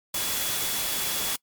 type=tone in noise; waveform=sine; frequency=3400 Hz; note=G#7; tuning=40 cents sharp; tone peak=-36 dBFS; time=0.14-1.36 s; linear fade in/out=5 ms; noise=white; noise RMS=-28 dBFS; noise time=0.14-1.36 s; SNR=-11 dB; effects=noise-tail reverb RT60 0.1 s tail -24 dB re dry + MP3 96 kbps